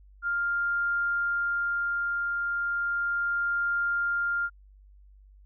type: tone with tremolo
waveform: sine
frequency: 1400 Hz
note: F6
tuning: 4 cents sharp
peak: -24 dBFS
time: 0.22-4.5 s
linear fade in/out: 50 ms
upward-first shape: triangle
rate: 0.35 Hz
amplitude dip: 25%
effects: added 49 Hz sine -51 dBFS peak until 5.45 s